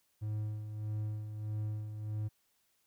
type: tone with tremolo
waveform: triangle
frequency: 106.7 Hz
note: G#2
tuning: 47 cents sharp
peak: -31 dBFS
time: 0.21-2.29 s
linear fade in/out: 20 ms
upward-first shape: sine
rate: 1.6 Hz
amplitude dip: 55%
effects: white hiss -75 dBFS RMS until 2.86 s